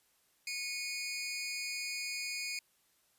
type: tone pair together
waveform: 20% pulse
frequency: 2194 / 2458 Hz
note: C#7 / D#7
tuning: -18 / -22 cents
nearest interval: major second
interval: 196 cents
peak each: -35 / -34 dBFS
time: 0.47-2.59 s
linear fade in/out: 2 ms
effects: white hiss -72 dBFS RMS until 3.18 s + resampled to 32000 Hz